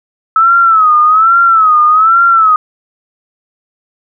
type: tone with vibrato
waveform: sine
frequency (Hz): 1296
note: E6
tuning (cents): -30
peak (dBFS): -4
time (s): 0.36-2.56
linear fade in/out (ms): 2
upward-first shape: sine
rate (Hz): 1.2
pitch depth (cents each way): 110
effects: none